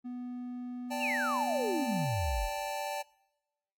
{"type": "tone", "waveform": "triangle", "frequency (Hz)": 246.9, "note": "B3", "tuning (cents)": 0, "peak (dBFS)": -35, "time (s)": [0.04, 2.06], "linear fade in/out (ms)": 20}
{"type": "chord", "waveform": "square", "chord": "D suspended fourth", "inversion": "none", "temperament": "equal with one note detuned", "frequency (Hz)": [583.9, 784, 880], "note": ["D5", "G5", "A5"], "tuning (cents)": [-10, 0, 0], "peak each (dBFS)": -39, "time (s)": [0.9, 3.03], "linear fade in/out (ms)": 20}
{"type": "exponential sweep", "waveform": "sine", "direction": "down", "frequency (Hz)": [2998, 39.39], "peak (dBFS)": -30, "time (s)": [0.99, 2.5], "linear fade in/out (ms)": 50}
{"effects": ["noise-tail reverb RT60 1.0 s tail -25 dB re dry", "AAC 64 kbps"]}